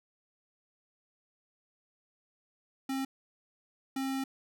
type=tone bursts at uneven times; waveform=square; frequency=267.8 Hz; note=C4; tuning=40 cents sharp; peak=-32 dBFS; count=2; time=2.89-3.05 / 3.96-4.24 s; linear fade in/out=5 ms; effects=none